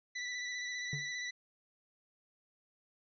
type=tone with vibrato; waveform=sawtooth; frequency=1975.5 Hz; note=B6; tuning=in tune; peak=-34 dBFS; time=0.15-1.31 s; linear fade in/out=10 ms; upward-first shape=square; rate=15 Hz; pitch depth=17 cents each way
type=tone with exponential decay; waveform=triangle; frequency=142.9 Hz; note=D3; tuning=47 cents flat; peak=-32 dBFS; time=0.93-1.12 s; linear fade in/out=2 ms; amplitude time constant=41 ms
effects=resampled to 16000 Hz

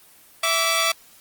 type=tone pair together; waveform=10% pulse; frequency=659.3 / 1156.4 Hz; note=E5 / D6; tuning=0 / -27 cents; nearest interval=minor seventh; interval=973 cents; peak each=-13 dBFS; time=0.43-0.92 s; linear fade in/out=5 ms; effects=white hiss -51 dBFS RMS until 1.2 s + Opus 24 kbps

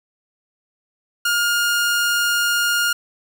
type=tone; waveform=sawtooth; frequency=1417 Hz; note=F6; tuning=25 cents sharp; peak=-13 dBFS; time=1.25-2.93 s; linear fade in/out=5 ms; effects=none

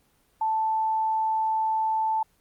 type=tone; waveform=sine; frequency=880 Hz; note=A5; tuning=in tune; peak=-22 dBFS; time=0.41-2.23 s; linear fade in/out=5 ms; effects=pink hiss -65 dBFS RMS until 2.4 s + Opus 24 kbps

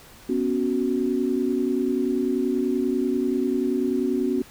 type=chord; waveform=sine; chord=B suspended second; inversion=none; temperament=equal; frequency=246.9 / 277.2 / 370 Hz; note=B3 / C#4 / F#4; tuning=0 / 0 / 0 cents; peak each=-25 dBFS; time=0.29-4.42 s; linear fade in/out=5 ms; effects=pink hiss -48 dBFS RMS until 4.5 s

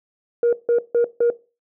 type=tone bursts; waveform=sine; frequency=473.4 Hz; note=A#4; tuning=27 cents sharp; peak=-12 dBFS; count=4; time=0.43-1.302 s; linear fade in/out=2 ms; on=98 ms; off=160 ms; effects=noise-tail reverb RT60 0.3 s tail -18 dB re dry + tanh soft clip ceiling -11 dBFS

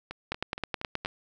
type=two click trains; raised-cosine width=0.3 ms; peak=-21 / -13 dBFS; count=5 / 8; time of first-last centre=0.11-1.049 / 0.32-1.059 s; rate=4.26 / 9.47 Hz; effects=none

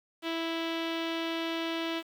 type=tone with low-pass filter; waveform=sawtooth; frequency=329.6 Hz; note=E4; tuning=in tune; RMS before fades=-33 dBFS; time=0.22-2.03 s; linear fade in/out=50 ms; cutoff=3300 Hz; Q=3; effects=9-bit

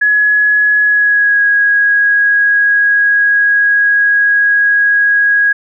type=tone with pitch glide; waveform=sine; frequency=1687 to 1652.3 Hz; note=G#6 to G#6; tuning=+27 to -9 cents; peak=-7 dBFS; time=0.01-5.53 s; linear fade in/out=10 ms; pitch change=-36 cents; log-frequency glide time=0.82-1.41 s; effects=none

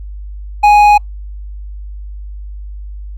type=tone with hard clipping; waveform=sine; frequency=830.6 Hz; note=G#5; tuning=in tune; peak=-5 dBFS; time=0.63-0.98 s; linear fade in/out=10 ms; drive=6 dB; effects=added 50 Hz sine -24 dBFS peak until 3.17 s + Opus 48 kbps

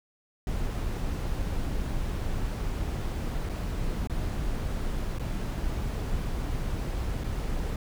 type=noise with dropouts; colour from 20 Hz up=brown; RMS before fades=-30 dBFS; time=0.47-7.76 s; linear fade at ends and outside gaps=2 ms; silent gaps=3.491-3.495 / 4.073-4.097 / 5.186-5.195 / 7.237-7.241 s; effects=none

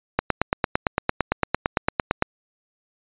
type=click train; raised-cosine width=0.5 ms; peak=-3 dBFS; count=19; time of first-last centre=0.19-2.224 s; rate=8.85 Hz; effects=resampled to 8000 Hz

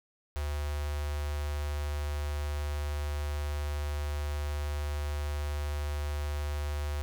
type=tone with notch filter; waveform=square; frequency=73.42 Hz; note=D2; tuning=in tune; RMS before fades=-33 dBFS; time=0.36-7.02 s; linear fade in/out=0 ms; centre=240 Hz; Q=0.75; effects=none

